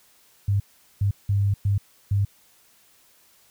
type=tone bursts at uneven times; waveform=sine; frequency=100 Hz; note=G2; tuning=35 cents sharp; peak=-18 dBFS; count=5; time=0.48-0.6 / 1.01-1.11 / 1.29-1.54 / 1.65-1.78 / 2.11-2.25 s; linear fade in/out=5 ms; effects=white hiss -58 dBFS RMS until 3.5 s